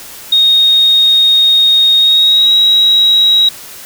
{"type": "tone with pitch glide", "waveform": "sine", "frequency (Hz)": [3723, 3837], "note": ["A#7", "A#7"], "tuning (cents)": [-3, 49], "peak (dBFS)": -5, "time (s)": [0.32, 3.49], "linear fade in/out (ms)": 5, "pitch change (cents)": 52, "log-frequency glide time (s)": [1.98, 2.54], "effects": ["white hiss -31 dBFS RMS until 3.85 s"]}